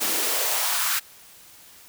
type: noise with high-pass filter sweep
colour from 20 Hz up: white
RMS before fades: -24 dBFS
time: 0-1 s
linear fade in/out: 20 ms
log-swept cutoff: 240 to 1500 Hz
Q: 2
effects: white hiss -49 dBFS RMS until 1.88 s